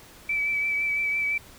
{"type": "tone with vibrato", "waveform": "sine", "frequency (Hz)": 2307, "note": "D7", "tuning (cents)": -31, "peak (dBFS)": -23, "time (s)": [0.29, 1.38], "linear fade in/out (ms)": 5, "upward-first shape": "triangle", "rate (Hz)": 5.9, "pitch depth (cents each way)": 27, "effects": ["pink hiss -49 dBFS RMS until 1.58 s"]}